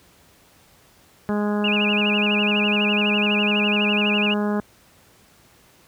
harmonic tone, 207.7 Hz, G#3, in tune, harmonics 1 / 2 / 3 / 4 / 5 / 6 / 7 / 8, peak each -21 / -27 / -31 / -33 / -35 / -37 / -38 / -39 dBFS, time 1.29-4.6 s, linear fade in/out 0 ms
sine tone with vibrato, 2637 Hz, E7, in tune, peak -20 dBFS, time 1.64-4.34 s, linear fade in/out 5 ms, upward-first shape sine, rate 12 Hz, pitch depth 160 cents each way
effects pink hiss -54 dBFS RMS until 5.87 s + high-pass 60 Hz 12 dB/octave

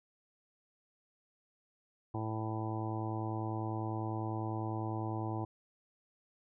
harmonic tone, 110 Hz, A2, in tune, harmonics 1 / 2 / 3 / 4 / 5 / 6 / 7 / 8 / 9, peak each -37 / -46 / -40 / -49 / -50 / -50 / -44 / -47 / -47 dBFS, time 2.14-5.45 s, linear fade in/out 5 ms, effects none

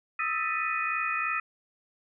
sine tone cluster, 1256 / 1319 / 1778 / 1968 / 2489 Hz, D#6 / E6 / A6 / B6 / D#7, +16 / +1 / +18 / -7 / 0 cents, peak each -34 / -32 / -36 / -36 / -31 dBFS, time 0.19-1.4 s, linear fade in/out 5 ms, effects none

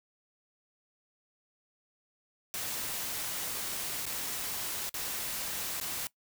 white noise with dropouts, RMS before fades -36 dBFS, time 2.54-6.07 s, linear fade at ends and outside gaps 0 ms, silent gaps 4.055-4.065 / 4.893-4.942 / 5.8-5.812 s, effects noise-tail reverb RT60 0.1 s tail -20 dB re dry

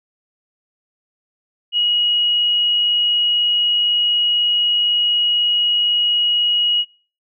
sine tone, 2899 Hz, F#7, 36 cents flat, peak -14 dBFS, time 1.72-6.85 s, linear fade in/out 50 ms, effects noise-tail reverb RT60 0.4 s tail -24 dB re dry

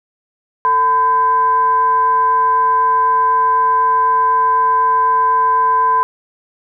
sine tone with frequency modulation, 1010 Hz, B5, 39 cents sharp, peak -10 dBFS, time 0.65-6.03 s, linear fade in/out 0 ms, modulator 562 Hz, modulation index 0.32, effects none

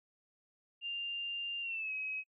sine tone with pitch glide, 2794 to 2547 Hz, F7 to D#7, 0 to +40 cents, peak -36 dBFS, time 0.81-2.24 s, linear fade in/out 50 ms, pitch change -160 cents, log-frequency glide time 1.61-1.92 s, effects noise-tail reverb RT60 0.1 s tail -26 dB re dry

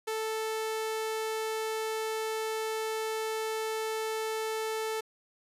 sawtooth tone, 440 Hz, A4, in tune, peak -27 dBFS, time 0.07-5.01 s, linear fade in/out 10 ms, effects resampled to 32000 Hz + 9-bit

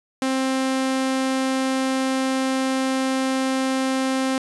sawtooth tone, 263.7 Hz, C4, 14 cents sharp, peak -16 dBFS, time 0.22-4.38 s, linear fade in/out 2 ms, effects resampled to 24000 Hz

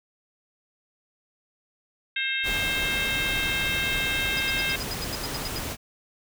harmonic tone, 531 Hz, C5, 25 cents sharp, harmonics 3 / 4 / 5 / 6 / 7, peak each -31 / -30 / -30 / -34 / -32 dBFS, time 2.16-4.76 s, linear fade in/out 5 ms
pink noise, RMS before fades -32 dBFS, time 2.43-5.77 s, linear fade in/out 50 ms
sine tone bursts, 4978 Hz, D#8, in tune, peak -31 dBFS, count 12, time 4.37-5.585 s, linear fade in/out 2 ms, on 27 ms, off 81 ms
effects none

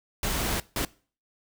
pink noise bursts at uneven times, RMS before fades -28 dBFS, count 2, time 0.23-0.6 / 0.76-0.85 s, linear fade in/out 2 ms, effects noise-tail reverb RT60 0.4 s tail -21 dB re dry

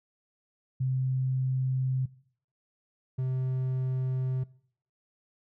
sine / triangle tone pair in turn, 130.3 / 129.55 Hz, C3 / C3, -7 / -17 cents, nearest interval unison, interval 10 cents, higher first, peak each -25 dBFS, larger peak neither, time 0.8-2.06 / 3.18-4.44 s, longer neither, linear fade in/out 10 ms, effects noise-tail reverb RT60 0.6 s tail -21 dB re dry

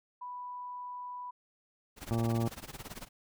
sine tone, 987.8 Hz, B5, in tune, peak -39 dBFS, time 0.21-1.31 s, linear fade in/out 10 ms
pink noise with tremolo, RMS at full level -42 dBFS, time 1.96-3.09 s, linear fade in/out 50 ms, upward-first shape sine, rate 18 Hz, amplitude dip 90%
harmonic tone, 115.4 Hz, A#2, 17 cents flat, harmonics 1 / 2 / 3 / 4 / 5 / 6 / 7 / 8 / 10, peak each -30 / -33 / -37 / -44 / -43 / -45 / -44 / -50 / -48 dBFS, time 2.11-2.48 s, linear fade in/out 0 ms
effects none

